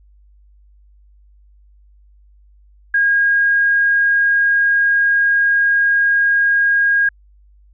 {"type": "tone", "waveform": "sine", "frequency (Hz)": 1630, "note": "G#6", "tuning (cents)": -33, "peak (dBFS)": -11, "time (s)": [2.94, 7.09], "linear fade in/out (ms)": 5, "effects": ["added 50 Hz sine -46 dBFS peak until 7.73 s"]}